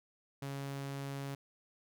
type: tone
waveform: sawtooth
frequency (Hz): 138.59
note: C#3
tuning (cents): 0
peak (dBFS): -35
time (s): 0.42-1.35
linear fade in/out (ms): 5
effects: none